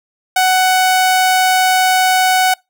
sawtooth tone, 745 Hz, F#5, 12 cents sharp, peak -6 dBFS, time 0.36-2.54 s, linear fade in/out 5 ms, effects noise-tail reverb RT60 0.2 s tail -25 dB re dry

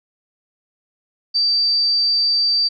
sine tone, 4651 Hz, D8, 18 cents flat, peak -14 dBFS, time 1.34-2.69 s, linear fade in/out 20 ms, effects none

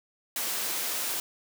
white high-pass noise, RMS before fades -31 dBFS, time 0.36-1.2 s, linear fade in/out 2 ms, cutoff 260 Hz, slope 12 dB/octave, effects none

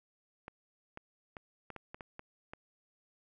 clicks, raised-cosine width 0.5 ms, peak -29 dBFS, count 9, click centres 0.481 / 0.974 / 1.368 / 1.703 / 1.763 / 1.945 / 2.008 / 2.194 / 2.535 s, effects none

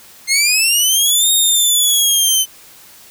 15% pulse linear two-way sweep, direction up then down, 2093 to 3729 to 3048 Hz, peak -4 dBFS, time 0.27-2.46 s, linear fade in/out 50 ms, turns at 1.32 s, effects white hiss -42 dBFS RMS until 3.1 s

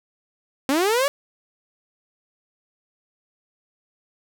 sawtooth linear sweep, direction up, 257.5 to 580 Hz, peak -14 dBFS, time 0.69-1.08 s, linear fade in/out 0 ms, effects none

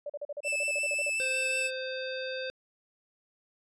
sine tone bursts, 582 Hz, D5, 16 cents flat, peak -33 dBFS, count 14, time 0.06-1.098 s, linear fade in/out 5 ms, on 37 ms, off 40 ms
45% pulse tone with vibrato, 2637 Hz, E7, in tune, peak -28 dBFS, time 0.43-1.71 s, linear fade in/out 50 ms, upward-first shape sine, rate 5.5 Hz, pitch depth 12 cents each way
harmonic tone, 520 Hz, C5, 11 cents flat, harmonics 1 / 3 / 5 / 7 / 9, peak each -35 / -40 / -42 / -43 / -45 dBFS, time 1.2-2.5 s, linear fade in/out 0 ms
effects resampled to 24000 Hz

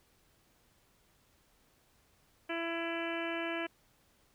harmonic tone, 334 Hz, E4, 23 cents sharp, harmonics 1 / 2 / 3 / 4 / 5 / 6 / 7 / 8 / 9, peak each -38 / -40 / -46 / -46 / -42 / -48 / -43 / -47 / -47 dBFS, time 2.49-3.67 s, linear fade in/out 10 ms, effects pink hiss -69 dBFS RMS until 4.34 s

